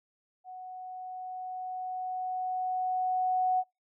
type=tone with level ramp; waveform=sine; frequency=740 Hz; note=F#5; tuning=in tune; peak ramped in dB=-41 to -23 dBFS; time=0.44-3.64 s; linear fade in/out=50 ms; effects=noise-tail reverb RT60 0.2 s tail -26 dB re dry